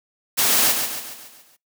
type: noise with echo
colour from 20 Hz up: white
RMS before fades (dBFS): -18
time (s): 0.37-0.73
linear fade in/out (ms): 20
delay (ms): 140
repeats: 6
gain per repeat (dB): -6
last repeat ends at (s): 1.57
effects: noise-tail reverb RT60 0.2 s tail -25 dB re dry + high-pass 150 Hz 12 dB/octave